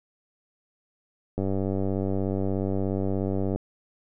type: click train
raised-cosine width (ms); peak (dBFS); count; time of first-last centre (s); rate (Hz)
2; -15; 212; 1.38-3.56; 96.8
effects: none